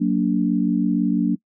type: chord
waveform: sine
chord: Gb augmented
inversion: none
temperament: just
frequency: 185 / 231.2 / 289.1 Hz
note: Gb3 / Bb3 / D4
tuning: 0 / -14 / -27 cents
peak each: -21 dBFS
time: 0-1.36 s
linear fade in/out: 20 ms
effects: noise-tail reverb RT60 0.1 s tail -24 dB re dry